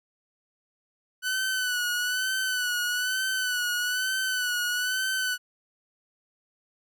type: tone with vibrato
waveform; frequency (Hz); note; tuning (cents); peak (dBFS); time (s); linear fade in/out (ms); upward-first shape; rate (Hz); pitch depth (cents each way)
sawtooth; 1493; F#6; +15; -22; 1.22-5.38; 50; sine; 1.1; 49
effects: none